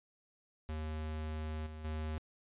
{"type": "tone with level steps", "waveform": "square", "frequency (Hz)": 77.78, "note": "D#2", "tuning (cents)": 0, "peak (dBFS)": [-38, -45, -37], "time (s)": [0.69, 2.18], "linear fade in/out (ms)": 0, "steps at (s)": [1.66, 1.84], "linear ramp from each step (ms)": 10, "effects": ["resampled to 8000 Hz"]}